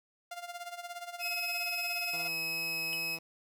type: tone with tremolo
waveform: sawtooth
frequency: 698.5 Hz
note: F5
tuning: in tune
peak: -34 dBFS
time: 0.31-2.28 s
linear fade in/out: 5 ms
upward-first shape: sine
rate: 17 Hz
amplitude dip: 75%
type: tone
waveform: 30% pulse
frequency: 2560 Hz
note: D#7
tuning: 49 cents sharp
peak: -30 dBFS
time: 1.19-3.19 s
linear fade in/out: 50 ms
type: tone with vibrato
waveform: 10% pulse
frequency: 164.81 Hz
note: E3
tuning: in tune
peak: -37 dBFS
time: 2.13-3.19 s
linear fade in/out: 5 ms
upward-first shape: sine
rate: 2.5 Hz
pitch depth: 10 cents each way
type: tone with exponential decay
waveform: square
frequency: 2960 Hz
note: F#7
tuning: in tune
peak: -35 dBFS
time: 2.93-3.01 s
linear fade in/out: 0 ms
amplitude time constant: 17 ms
effects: none